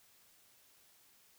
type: silence
effects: white hiss -66 dBFS RMS until 1.38 s